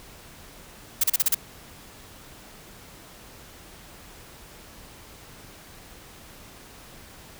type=noise bursts; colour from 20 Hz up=blue; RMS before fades=-20 dBFS; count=6; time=1.01-1.347 s; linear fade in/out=5 ms; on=27 ms; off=35 ms; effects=pink hiss -47 dBFS RMS until 7.39 s